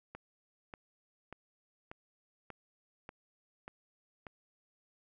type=click train; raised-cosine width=0.5 ms; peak=-30 dBFS; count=8; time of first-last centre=0.15-4.268 s; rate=1.7 Hz; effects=none